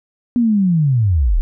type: linear sweep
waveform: sine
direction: down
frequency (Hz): 246.9 to 30.48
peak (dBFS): -11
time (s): 0.36-1.41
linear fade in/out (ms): 0
effects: none